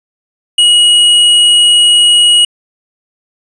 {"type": "tone with hard clipping", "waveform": "sine", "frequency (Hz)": 2902, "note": "F#7", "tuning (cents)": -34, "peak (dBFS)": -5, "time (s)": [0.58, 2.45], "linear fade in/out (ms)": 5, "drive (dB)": 14, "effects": ["resampled to 22050 Hz"]}